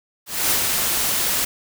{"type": "noise with ADSR envelope", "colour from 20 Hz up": "white", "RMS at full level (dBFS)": -18, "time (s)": [0.26, 1.45], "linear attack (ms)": 240, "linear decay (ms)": 94, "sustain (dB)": -3, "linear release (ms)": 7, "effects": []}